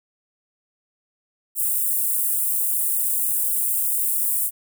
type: high-pass noise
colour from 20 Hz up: white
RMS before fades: -22 dBFS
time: 1.55-4.51 s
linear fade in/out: 50 ms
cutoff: 8400 Hz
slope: 48 dB/octave
effects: none